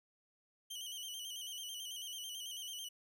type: tone with vibrato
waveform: sawtooth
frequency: 3054 Hz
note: G7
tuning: 46 cents flat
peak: -40 dBFS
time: 0.7-2.89 s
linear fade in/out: 10 ms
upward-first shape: square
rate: 9.1 Hz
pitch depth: 58 cents each way
effects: none